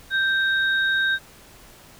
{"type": "tone pair together", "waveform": "sine", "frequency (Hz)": [1568, 3750], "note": ["G6", "A#7"], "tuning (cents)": [0, 10], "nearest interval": "octave + minor third", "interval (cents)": 1510, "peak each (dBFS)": [-19, -27], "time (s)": [0.1, 1.19], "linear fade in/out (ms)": 50, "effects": ["pink hiss -48 dBFS RMS until 1.99 s"]}